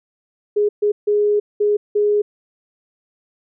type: tone bursts at uneven times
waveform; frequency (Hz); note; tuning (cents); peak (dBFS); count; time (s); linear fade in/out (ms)
sine; 415.3; G#4; 0; -13; 5; 0.56-0.69 / 0.82-0.92 / 1.07-1.4 / 1.6-1.77 / 1.95-2.22; 10
effects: none